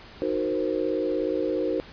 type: chord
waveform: sine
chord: C half-diminished seventh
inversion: first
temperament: equal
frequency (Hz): 311.1 / 370 / 466.2 / 523.3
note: Eb4 / Gb4 / Bb4 / C5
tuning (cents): 0 / 0 / 0 / 0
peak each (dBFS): -29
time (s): 0.22-1.8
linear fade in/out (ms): 0
effects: pink hiss -46 dBFS RMS until 1.92 s + resampled to 11025 Hz